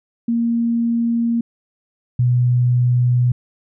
sine tone pair in turn, 233.1 / 123.23 Hz, A#3 / B2, 0 / -3 cents, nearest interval major seventh, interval 1103 cents, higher first, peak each -15 / -12 dBFS, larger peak second, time 0.28-1.41 / 2.19-3.32 s, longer neither, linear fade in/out 5 ms, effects none

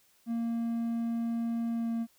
triangle tone with pitch glide, 231.6 to 230 Hz, A#3 to A#3, -11 to -23 cents, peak -27 dBFS, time 0.26-2.07 s, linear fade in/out 50 ms, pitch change -12 cents, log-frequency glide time 1.72-1.91 s, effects white hiss -66 dBFS RMS until 2.18 s

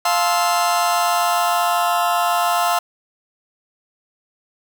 40% pulse chord, F major seventh, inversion none, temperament just, 698.5 / 873.1 / 1047.7 / 1309.6 Hz, F5 / A5 / C6 / E6, 0 / -14 / +2 / -12 cents, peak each -18 / -23 / -21 / -22 dBFS, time 0.05-2.79 s, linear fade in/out 5 ms, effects none

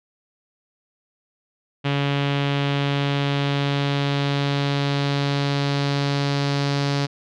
sawtooth tone with low-pass filter sweep, 141.3 Hz, C#3, 34 cents sharp, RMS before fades -22 dBFS, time 1.84-7.07 s, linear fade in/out 20 ms, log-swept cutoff 3100 to 4700 Hz, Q 2.6, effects none

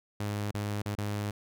sawtooth tone with dropouts, 103.4 Hz, G#2, 7 cents flat, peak -27 dBFS, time 0.2-1.31 s, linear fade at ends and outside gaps 5 ms, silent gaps 0.512-0.544 / 0.82-0.858 / 0.952-0.982 s, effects none

